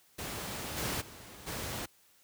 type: noise with level steps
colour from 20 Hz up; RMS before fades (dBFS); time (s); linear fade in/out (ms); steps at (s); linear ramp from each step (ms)
pink; -39 / -34 / -50 / -38; 0.18-1.86; 10; 0.76 / 1 / 1.46; 20
effects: white hiss -65 dBFS RMS until 2.23 s + high-pass 60 Hz 12 dB/octave